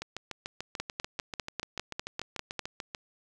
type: two click trains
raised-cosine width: 0.2 ms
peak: -15 / -19 dBFS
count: 10 / 21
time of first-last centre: 0.8-2.593 / 0.02-2.948 s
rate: 5.02 / 6.83 Hz
effects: none